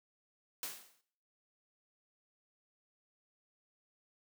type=noise with exponential decay; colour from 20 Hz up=white; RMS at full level=-38 dBFS; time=0.63-1.01 s; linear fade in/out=0 ms; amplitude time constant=82 ms; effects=noise-tail reverb RT60 0.6 s tail -18 dB re dry + high-pass 200 Hz 12 dB/octave